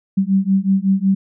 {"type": "beating tone pair", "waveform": "sine", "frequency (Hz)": [190.7, 196.1], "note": ["G3", "G3"], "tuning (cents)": [-47, 1], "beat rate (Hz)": 5.4, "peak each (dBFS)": [-16, -16], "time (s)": [0.17, 1.15], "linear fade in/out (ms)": 10, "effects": []}